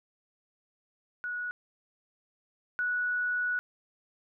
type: tone pair in turn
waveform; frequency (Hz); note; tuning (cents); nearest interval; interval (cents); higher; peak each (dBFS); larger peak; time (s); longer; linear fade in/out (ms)
sine; 1463 / 1470.5; F#6 / F#6; -20 / -11; unison; 9; second; -32 / -27; second; 1.24-1.51 / 2.79-3.59; second; 0
effects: none